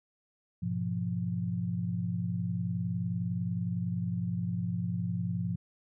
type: chord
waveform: sine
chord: F diminished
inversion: first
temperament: equal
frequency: 103.83 / 123.47 / 174.61 Hz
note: Ab2 / Cb3 / F3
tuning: 0 / 0 / 0 cents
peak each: -35 / -36 / -32 dBFS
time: 0.62-5.56 s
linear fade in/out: 10 ms
effects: none